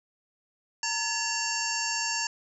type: harmonic tone with a mistuned harmonic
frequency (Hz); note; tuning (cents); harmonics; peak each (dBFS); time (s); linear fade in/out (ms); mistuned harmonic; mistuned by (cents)
915; A#5; -32; 1 / 2 / 3 / 5 / 6 / 7 / 8; -35 / -35 / -35 / -35 / -35 / -35 / -35; 0.83-2.27; 2; 2; -110
effects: none